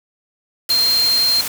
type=tone in noise; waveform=sine; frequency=4186 Hz; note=C8; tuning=in tune; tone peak=-13 dBFS; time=0.7-1.41 s; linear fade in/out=2 ms; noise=white; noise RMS=-24 dBFS; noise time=0.69-1.48 s; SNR=+8 dB; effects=none